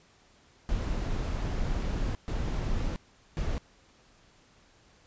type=noise bursts at uneven times; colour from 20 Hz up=brown; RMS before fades=-30 dBFS; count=3; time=0.69-2.15 / 2.28-2.96 / 3.37-3.58 s; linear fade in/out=0 ms; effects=pink hiss -61 dBFS RMS until 5.06 s + resampled to 16000 Hz